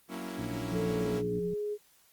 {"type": "chord", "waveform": "sawtooth", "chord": "F# dominant seventh", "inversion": "none", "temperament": "equal", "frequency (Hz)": [185, 233.1, 277.2, 329.6], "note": ["F#3", "A#3", "C#4", "E4"], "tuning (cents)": [0, 0, 0, 0], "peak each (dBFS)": -38, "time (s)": [0.08, 1.23], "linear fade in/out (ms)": 50}
{"type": "harmonic tone", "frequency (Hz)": 58.6, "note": "A#1", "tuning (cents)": 10, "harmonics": [1, 2, 3, 4, 5, 6], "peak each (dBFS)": [-49, -39, -46, -47, -39, -49], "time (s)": [0.38, 1.4], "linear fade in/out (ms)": 5}
{"type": "tone with tremolo", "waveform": "sine", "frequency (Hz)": 176.9, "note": "F3", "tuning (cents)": 23, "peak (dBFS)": -33, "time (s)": [0.71, 1.54], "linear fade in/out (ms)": 5, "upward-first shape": "sine", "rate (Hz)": 9.7, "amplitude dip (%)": 25}
{"type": "tone with pitch glide", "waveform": "sine", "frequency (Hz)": [440, 417.2], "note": ["A4", "G#4"], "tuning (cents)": [0, 8], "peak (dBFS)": -31, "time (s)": [0.72, 1.78], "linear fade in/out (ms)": 50, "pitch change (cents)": -92, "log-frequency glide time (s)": [0.84, 1.3]}
{"effects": ["white hiss -64 dBFS RMS until 2.12 s", "Opus 32 kbps"]}